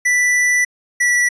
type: tone pair in turn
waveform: square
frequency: 1975.5 / 1952.8 Hz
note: B6 / B6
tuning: 0 / -20 cents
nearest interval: unison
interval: 20 cents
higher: first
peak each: -13 dBFS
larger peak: neither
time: 0.05-0.65 / 1-1.29 s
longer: first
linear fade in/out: 10 ms
effects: resampled to 22050 Hz